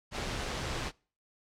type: noise with amplitude modulation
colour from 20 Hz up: pink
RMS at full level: -34 dBFS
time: 0.11-0.92 s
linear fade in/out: 50 ms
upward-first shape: sine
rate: 136 Hz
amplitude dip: 25%
effects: noise-tail reverb RT60 0.4 s tail -25 dB re dry + low-pass 6000 Hz 12 dB/octave